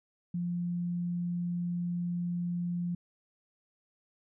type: tone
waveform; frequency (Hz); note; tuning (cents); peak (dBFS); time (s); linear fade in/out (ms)
sine; 174.61; F3; 0; -30; 0.34-2.95; 5
effects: none